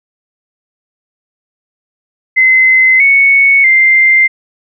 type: tone with pitch steps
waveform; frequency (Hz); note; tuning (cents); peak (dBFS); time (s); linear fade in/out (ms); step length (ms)
sine; 2053 / 2216 / 2091; C7 / C#7 / C7; -33 / -1 / -2; -4; 2.36-4.28; 20; 640
effects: none